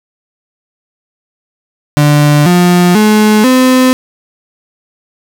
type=tone with pitch steps; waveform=35% pulse; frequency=147.4 / 177.33 / 213.3 / 256.6 Hz; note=D3 / F3 / G#3 / C4; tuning=+7 / +27 / +46 / -34 cents; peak=-3 dBFS; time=1.97-3.93 s; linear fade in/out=0 ms; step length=490 ms; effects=none